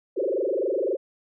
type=tone with frequency modulation; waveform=sine; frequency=455.9 Hz; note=A#4; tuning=39 cents flat; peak=-22 dBFS; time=0.16-0.97 s; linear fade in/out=20 ms; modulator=23.8 Hz; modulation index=4.4; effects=none